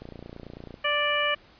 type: click train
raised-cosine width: 2 ms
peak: -27 dBFS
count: 22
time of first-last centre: 0.02-0.742 s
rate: 29.1 Hz
type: harmonic tone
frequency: 587.3 Hz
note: D5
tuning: in tune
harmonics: 1 / 2 / 3 / 4 / 5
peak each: -29 / -29 / -29 / -29 / -29 dBFS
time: 0.84-1.35 s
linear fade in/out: 10 ms
effects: pink hiss -55 dBFS RMS until 1.59 s + resampled to 11025 Hz